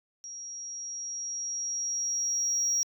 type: tone with level ramp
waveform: sine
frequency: 5660 Hz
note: F8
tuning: 22 cents sharp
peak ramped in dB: -39 to -22 dBFS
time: 0.24-2.83 s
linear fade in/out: 0 ms
effects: tanh soft clip ceiling -22 dBFS